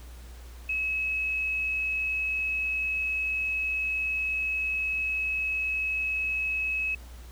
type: tone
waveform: sine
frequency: 2571 Hz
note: E7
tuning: 44 cents flat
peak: -26 dBFS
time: 0.69-6.95 s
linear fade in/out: 5 ms
effects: added 60 Hz sine -42 dBFS peak until 7.31 s + pink hiss -53 dBFS RMS until 7.31 s